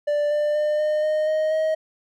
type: tone with pitch steps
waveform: triangle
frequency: 588 / 594.8 / 601.7 / 608.7 / 615.8 / 623 / 630.2 Hz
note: D5 / D5 / D5 / D#5 / D#5 / D#5 / D#5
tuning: +2 / +22 / +42 / -38 / -18 / +2 / +22 cents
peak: -17 dBFS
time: 0.07-1.75 s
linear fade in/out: 10 ms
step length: 240 ms
effects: none